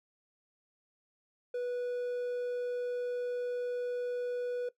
triangle tone, 490.5 Hz, B4, 12 cents flat, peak -30 dBFS, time 1.54-4.69 s, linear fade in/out 5 ms, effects noise-tail reverb RT60 0.1 s tail -17 dB re dry

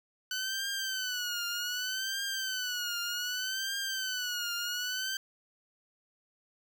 15% pulse tone with vibrato, 1500 Hz, F#6, 23 cents sharp, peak -26 dBFS, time 0.31-5.17 s, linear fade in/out 2 ms, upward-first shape triangle, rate 0.65 Hz, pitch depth 120 cents each way, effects none

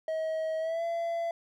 triangle tone with pitch glide, 637 to 674.9 Hz, D#5 to E5, +41 to +41 cents, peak -27 dBFS, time 0.08-1.31 s, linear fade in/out 2 ms, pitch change +100 cents, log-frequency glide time 0.59-0.84 s, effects none

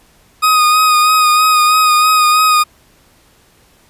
40% pulse tone with vibrato, 1244.5 Hz, D#6, in tune, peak -7 dBFS, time 0.42-2.64 s, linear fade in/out 20 ms, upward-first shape sine, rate 3.1 Hz, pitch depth 26 cents each way, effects pink hiss -50 dBFS RMS until 3.89 s + resampled to 32000 Hz

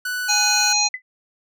45% pulse tone, 1485 Hz, F#6, 6 cents sharp, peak -23 dBFS, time 0.05-0.73 s, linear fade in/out 5 ms
harmonic tone, 830.6 Hz, G#5, in tune, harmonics 1 / 3 / 5 / 7 / 8, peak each -24 / -24 / -20 / -25 / -22 dBFS, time 0.28-0.89 s, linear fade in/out 20 ms
sine tone with exponential decay, 2014 Hz, B6, 33 cents sharp, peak -21 dBFS, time 0.94-1.02 s, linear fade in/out 2 ms, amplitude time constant 16 ms
effects none

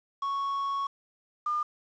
triangle / sine tone pair in turn, 1108.7 / 1207.1 Hz, C#6 / D6, 0 / +47 cents, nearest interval minor second, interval 147 cents, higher second, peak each -26 dBFS, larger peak neither, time 0.22-0.87 / 1.46-1.63 s, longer first, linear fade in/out 5 ms, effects resampled to 16000 Hz + 9-bit

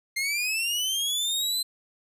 sawtooth linear sweep, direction up, 2093 to 4090 Hz, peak -22 dBFS, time 0.16-1.63 s, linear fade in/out 10 ms, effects resampled to 32000 Hz

